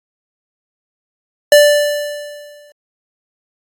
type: tone with exponential decay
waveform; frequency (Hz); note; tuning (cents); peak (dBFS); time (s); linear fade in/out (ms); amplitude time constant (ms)
square; 587; D5; -1; -3; 1.52-2.72; 2; 260
effects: AAC 64 kbps